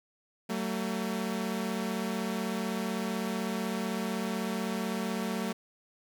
sawtooth tone pair together, 189.71 / 225.6 Hz, F#3 / A3, +44 / +44 cents, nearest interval minor third, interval 300 cents, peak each -30 / -29 dBFS, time 0.49-5.53 s, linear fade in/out 10 ms, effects 11-bit

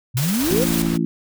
sine exponential sweep, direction up, 114.5 to 554.4 Hz, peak -18 dBFS, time 0.14-0.65 s, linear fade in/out 20 ms
white noise with tremolo, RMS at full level -25 dBFS, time 0.17-0.82 s, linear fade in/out 0 ms, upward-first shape sine, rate 18 Hz, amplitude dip 30%
pink noise, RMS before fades -30 dBFS, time 0.39-0.98 s, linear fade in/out 20 ms
harmonic tone, 56 Hz, A1, 31 cents sharp, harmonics 3 / 4 / 5 / 6, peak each -22 / -23 / -24 / -25 dBFS, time 0.51-1.05 s, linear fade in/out 0 ms
effects none

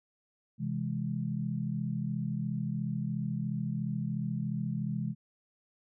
sine chord, C augmented, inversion none, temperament equal, 130.81 / 164.81 / 207.7 Hz, C3 / E3 / G#3, 0 / 0 / 0 cents, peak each -35 / -35 / -35 dBFS, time 0.58-5.15 s, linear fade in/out 50 ms, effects none

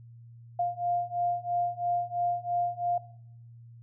sine beating tone pair, 700 / 703 Hz, F5 / F5, +4 / +11 cents, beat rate 3 Hz, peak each -30 dBFS, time 0.59-2.98 s, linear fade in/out 5 ms, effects noise-tail reverb RT60 0.7 s tail -19 dB re dry + added 117 Hz sine -47 dBFS peak until 3.82 s

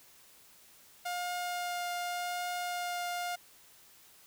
sawtooth tone with vibrato, 709 Hz, F5, 26 cents sharp, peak -30 dBFS, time 1.05-3.36 s, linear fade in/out 10 ms, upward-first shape triangle, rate 0.86 Hz, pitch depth 9 cents each way, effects white hiss -59 dBFS RMS until 4.26 s

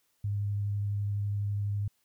sine tone with vibrato, 101.9 Hz, G#2, 32 cents flat, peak -28 dBFS, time 0.24-1.88 s, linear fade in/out 5 ms, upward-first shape square, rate 12 Hz, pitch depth 8 cents each way, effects white hiss -73 dBFS RMS until 2.04 s

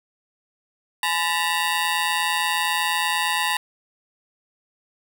15% pulse ring-modulated tone, 929 Hz, A#5, 6 cents flat, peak -11 dBFS, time 1.03-3.57 s, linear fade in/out 2 ms, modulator 84.3 Hz, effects none

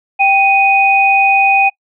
sine tone pair together, 784 / 2489 Hz, G5 / D#7, 0 / 0 cents, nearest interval octave + minor sixth, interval 2000 cents, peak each -10 dBFS, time 0.19-1.7 s, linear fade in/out 20 ms, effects noise-tail reverb RT60 0.1 s tail -25 dB re dry

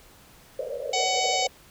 pink band-pass noise, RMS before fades -32 dBFS, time 0.59-1.48 s, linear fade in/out 5 ms, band 470 to 610 Hz, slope 96 dB/octave
harmonic tone, 749 Hz, F#5, 21 cents sharp, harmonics 1 / 3 / 4 / 5 / 6 / 7 / 8 / 9 / 10, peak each -26 / -31 / -32 / -33 / -34 / -34 / -35 / -36 / -36 dBFS, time 0.93-1.47 s, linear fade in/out 5 ms
effects pink hiss -53 dBFS RMS until 1.7 s

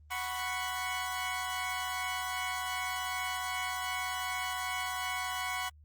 20% pulse chord, F# suspended fourth, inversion none, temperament equal, 740 / 987.8 / 1108.7 Hz, F#5 / B5 / C#6, 0 / 0 / 0 cents, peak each -33 dBFS, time 0.1-5.7 s, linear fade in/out 20 ms, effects added 75 Hz sine -54 dBFS peak until 5.84 s + Opus 24 kbps

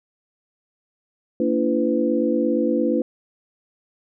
sine tone cluster, 231.2 / 288.4 / 337.1 / 502 Hz, A#3 / D4 / E4 / B4, -14 / -31 / +39 / +28 cents, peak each -23 dBFS, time 1.4-3.02 s, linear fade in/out 2 ms, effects none

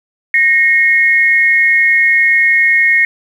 sine tone pair together, 1859 / 2166 Hz, A#6 / C#7, -5 / -41 cents, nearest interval minor third, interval 264 cents, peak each -10 dBFS, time 0.34-3.05 s, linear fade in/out 2 ms, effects 7-bit

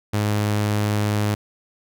sawtooth tone, 104.6 Hz, G#2, 13 cents sharp, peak -15 dBFS, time 0.13-1.35 s, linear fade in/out 10 ms, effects none

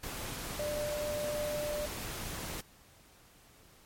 sine tone in noise, 595 Hz, D5, 22 cents sharp, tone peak -33 dBFS, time 0.59-1.86 s, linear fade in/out 5 ms, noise pink, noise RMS -40 dBFS, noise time 0.03-2.61 s, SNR +4 dB, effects pink hiss -60 dBFS RMS until 3.85 s + MP3 64 kbps

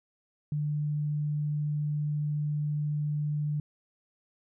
sine tone, 148.8 Hz, D3, 23 cents sharp, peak -27 dBFS, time 0.52-3.6 s, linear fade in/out 2 ms, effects none

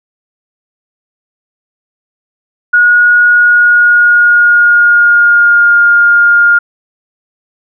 sine tone with pitch glide, 1447 to 1413.1 Hz, F#6 to F6, -39 to +20 cents, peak -3 dBFS, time 2.73-6.59 s, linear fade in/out 10 ms, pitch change -41 cents, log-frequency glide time 3.25-5.79 s, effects none

